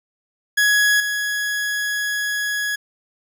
40% pulse tone with level steps, 1674 Hz, G#6, 13 cents sharp, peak -13 / -20 dBFS, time 0.57-2.76 s, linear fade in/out 10 ms, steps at 1 s, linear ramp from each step 2 ms, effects none

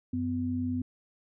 sine tone pair together, 93.98 / 251.7 Hz, F#2 / B3, +28 / +33 cents, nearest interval octave + perfect fourth, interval 1705 cents, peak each -34 / -29 dBFS, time 0.13-0.82 s, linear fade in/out 5 ms, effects none

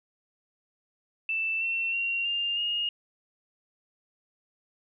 sine tone with pitch steps, 2655 / 2703 / 2752 / 2802 / 2852 Hz, E7 / E7 / F7 / F7 / F7, +12 / +43 / -26 / +5 / +36 cents, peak -26 dBFS, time 1.29-2.89 s, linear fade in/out 2 ms, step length 320 ms, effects none

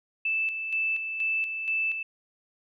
sine tone with tremolo, 2637 Hz, E7, in tune, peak -24 dBFS, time 0.25-2.03 s, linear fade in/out 5 ms, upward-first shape square, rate 2.1 Hz, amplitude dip 50%, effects none

